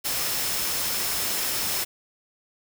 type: tone in noise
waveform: sine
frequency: 5274 Hz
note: E8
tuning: in tune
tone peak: -35 dBFS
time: 0.04-1.85 s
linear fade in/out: 20 ms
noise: white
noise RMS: -27 dBFS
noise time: 0.04-1.85 s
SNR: -11 dB
effects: none